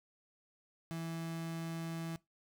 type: tone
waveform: 35% pulse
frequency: 164.81 Hz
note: E3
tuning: in tune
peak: -37 dBFS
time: 0.91-2.16 s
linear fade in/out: 0 ms
effects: noise-tail reverb RT60 0.2 s tail -21 dB re dry